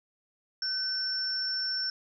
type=tone pair together; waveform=sine; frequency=1520 / 5417 Hz; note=F#6 / E8; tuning=+46 / +46 cents; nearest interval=octave + minor seventh; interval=2200 cents; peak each=-37 / -29 dBFS; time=0.62-1.9 s; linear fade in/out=2 ms; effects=none